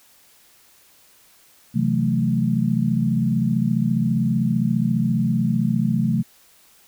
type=chord; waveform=sine; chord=F# half-diminished seventh; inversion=second; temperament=equal; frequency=130.81 / 164.81 / 185 / 220 Hz; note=C3 / E3 / F#3 / A3; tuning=0 / 0 / 0 / 0 cents; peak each=-23 / -24 / -24 / -21 dBFS; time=1.74-6.23 s; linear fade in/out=20 ms; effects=white hiss -54 dBFS RMS until 6.87 s